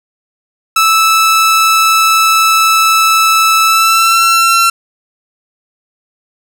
sawtooth tone with pitch glide, 1312 to 1350.4 Hz, E6 to E6, -9 to +41 cents, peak -3 dBFS, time 0.76-4.7 s, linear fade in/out 5 ms, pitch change +50 cents, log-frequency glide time 3.65-4.24 s, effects none

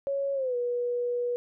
sine tone with pitch glide, 554.4 to 485.4 Hz, C#5 to B4, 0 to -30 cents, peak -26 dBFS, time 0.07-1.36 s, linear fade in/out 0 ms, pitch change -230 cents, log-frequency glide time 0.34-0.56 s, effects none

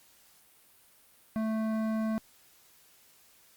sine tone with hard clipping, 220 Hz, A3, in tune, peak -30 dBFS, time 1.36-2.18 s, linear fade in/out 0 ms, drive 13 dB, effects white hiss -61 dBFS RMS until 3.56 s + Opus 48 kbps

